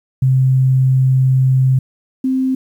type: tone pair in turn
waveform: sine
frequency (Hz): 130.9 / 261.2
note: C3 / C4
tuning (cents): +1 / -3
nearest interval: octave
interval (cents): 1196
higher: second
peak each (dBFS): -9 / -13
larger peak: first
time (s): 0.22-1.79 / 2.24-2.55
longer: first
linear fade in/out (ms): 5
effects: 8-bit